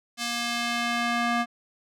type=tone with band-pass filter sweep; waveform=square; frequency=236.8 Hz; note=A#3; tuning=27 cents sharp; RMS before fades=-27 dBFS; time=0.17-1.46 s; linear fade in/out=50 ms; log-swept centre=4800 to 1300 Hz; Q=0.75; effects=none